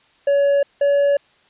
triangle tone pair in turn, 564 / 567.1 Hz, C#5 / C#5, +30 / +39 cents, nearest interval unison, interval 9 cents, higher second, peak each -11 dBFS, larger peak neither, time 0.27-0.63 / 0.81-1.17 s, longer neither, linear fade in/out 5 ms, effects white hiss -56 dBFS RMS until 1.49 s + resampled to 8000 Hz

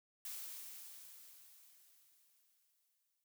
blue noise with exponential decay, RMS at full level -45 dBFS, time 0.25-3.24 s, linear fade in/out 2 ms, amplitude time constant 650 ms, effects none

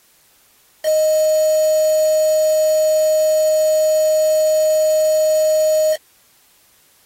sine tone with quantisation, 622.3 Hz, D#5, in tune, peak -12 dBFS, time 0.83-5.97 s, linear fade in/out 50 ms, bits 4, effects white hiss -54 dBFS RMS until 7.05 s + AAC 48 kbps

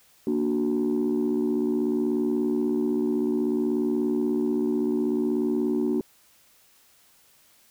sine chord, Bb augmented, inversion none, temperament equal, 233.1 / 293.7 / 370 Hz, Bb3 / D4 / F#4, 0 / 0 / 0 cents, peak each -25 dBFS, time 0.27-6.01 s, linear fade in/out 2 ms, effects tanh soft clip ceiling -17 dBFS + white hiss -59 dBFS RMS until 7.7 s

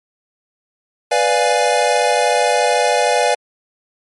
square chord, B diminished seventh, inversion none, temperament equal, 493.9 / 587.3 / 698.5 / 830.6 Hz, B4 / D5 / F5 / Ab5, 0 / 0 / 0 / 0 cents, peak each -19 dBFS, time 1.11-3.35 s, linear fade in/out 10 ms, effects MP3 48 kbps

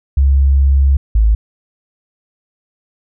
sine tone pair in turn, 68.5 / 54.1 Hz, C#2 / A1, -20 / -29 cents, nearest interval major third, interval 409 cents, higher first, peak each -7 dBFS, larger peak neither, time 0.17-0.97 / 1.15-1.35 s, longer first, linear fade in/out 5 ms, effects none

